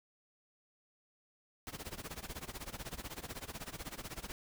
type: noise with tremolo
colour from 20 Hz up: pink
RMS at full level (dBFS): -42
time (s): 1.67-4.32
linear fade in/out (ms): 0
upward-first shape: sine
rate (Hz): 16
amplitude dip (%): 90
effects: none